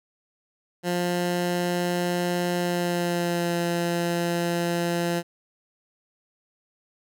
15% pulse tone with pitch glide, 176.3 to 171.98 Hz, F3 to F3, +17 to -26 cents, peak -17 dBFS, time 0.83-5.23 s, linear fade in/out 50 ms, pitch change -43 cents, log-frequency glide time 2.56-3.55 s, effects none

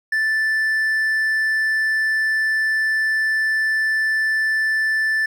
triangle tone, 1760 Hz, A6, in tune, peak -15 dBFS, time 0.12-5.26 s, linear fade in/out 5 ms, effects none

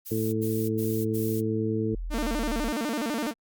violet noise bursts, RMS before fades -38 dBFS, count 4, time 0.05-1.413 s, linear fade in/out 20 ms, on 280 ms, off 81 ms
harmonic tone, 110 Hz, A2, in tune, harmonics 1 / 2 / 3 / 4, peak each -30 / -30 / -30 / -30 dBFS, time 0.11-1.95 s, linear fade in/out 5 ms
sine linear sweep, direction down, 42.99 to 36.19 Hz, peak -30 dBFS, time 1.91-2.73 s, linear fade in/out 50 ms
sawtooth tone with vibrato, 261.6 Hz, C4, in tune, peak -23 dBFS, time 2.1-3.34 s, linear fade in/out 50 ms, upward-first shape square, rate 12 Hz, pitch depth 240 cents each way
effects Opus 48 kbps

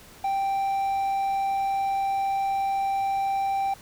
triangle tone, 784 Hz, G5, in tune, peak -21 dBFS, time 0.24-3.74 s, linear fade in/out 5 ms, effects pink hiss -49 dBFS RMS until 3.81 s

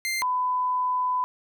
sawtooth / sine tone pair in turn, 2093 / 1002.1 Hz, C7 / B5, 0 / +25 cents, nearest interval octave + minor second, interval 1275 cents, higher first, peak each -22 dBFS, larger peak neither, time 0.05-0.22 / 0.22-1.24 s, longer second, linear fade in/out 0 ms, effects none

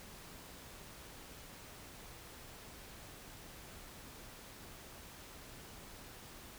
silence, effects pink hiss -53 dBFS RMS until 6.58 s

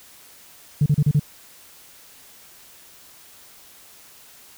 sine tone bursts, 146.83 Hz, D3, in tune, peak -12 dBFS, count 5, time 0.81-1.196 s, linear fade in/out 5 ms, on 50 ms, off 34 ms, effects tanh soft clip ceiling -10 dBFS + white hiss -48 dBFS RMS until 4.57 s

